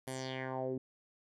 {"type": "tone with low-pass filter sweep", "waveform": "10% pulse", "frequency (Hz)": 130.81, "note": "C3", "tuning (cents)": 0, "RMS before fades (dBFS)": -39, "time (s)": [0.07, 0.78], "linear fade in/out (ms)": 5, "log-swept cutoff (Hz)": [12000, 290], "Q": 3.5, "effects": []}